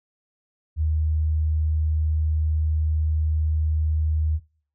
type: tone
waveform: sine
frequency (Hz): 77.78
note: D#2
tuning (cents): 0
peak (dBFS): -19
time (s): 0.76-4.4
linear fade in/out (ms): 50
effects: noise-tail reverb RT60 0.5 s tail -23 dB re dry